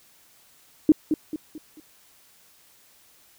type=tone with echo; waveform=sine; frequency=308.5 Hz; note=D#4; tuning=15 cents flat; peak=-10 dBFS; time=0.89-0.92 s; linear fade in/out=2 ms; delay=220 ms; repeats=4; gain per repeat=-8 dB; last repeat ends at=1.8 s; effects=white hiss -57 dBFS RMS until 3.38 s